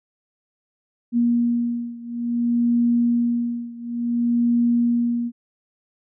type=beating tone pair; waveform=sine; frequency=237.3 / 237.87 Hz; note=A#3 / A#3; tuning=+31 / +35 cents; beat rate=0.57 Hz; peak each=-20 / -22 dBFS; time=1.12-5.32 s; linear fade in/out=50 ms; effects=none